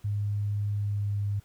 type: tone with pitch glide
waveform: sine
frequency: 102.8 to 101.56 Hz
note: G#2 to G#2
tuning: -17 to -38 cents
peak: -26 dBFS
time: 0.04-1.4 s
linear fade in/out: 10 ms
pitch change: -21 cents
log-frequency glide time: 0.69-1.26 s
effects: pink hiss -62 dBFS RMS until 1.44 s